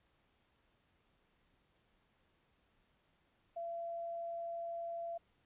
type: tone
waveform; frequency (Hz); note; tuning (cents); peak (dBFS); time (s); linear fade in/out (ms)
sine; 678; E5; +49; -39; 3.56-5.18; 10
effects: pink hiss -75 dBFS RMS until 5.45 s + resampled to 8000 Hz